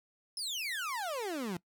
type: exponential sweep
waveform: 30% pulse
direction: down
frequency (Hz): 5274 to 165.5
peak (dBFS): -32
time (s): 0.37-1.57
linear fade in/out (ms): 2
effects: noise-tail reverb RT60 0.1 s tail -21 dB re dry